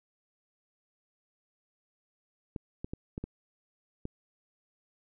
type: clicks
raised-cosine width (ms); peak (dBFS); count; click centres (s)
3; -23; 6; 2.562 / 2.845 / 2.935 / 3.179 / 3.24 / 4.054
effects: none